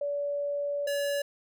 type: tone pair in turn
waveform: sine / square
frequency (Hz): 574 / 569.7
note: D5 / C#5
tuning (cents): -40 / +47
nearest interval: unison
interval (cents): 13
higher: first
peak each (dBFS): -28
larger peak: neither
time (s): 0.01-0.87 / 0.87-1.22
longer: first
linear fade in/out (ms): 5
effects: none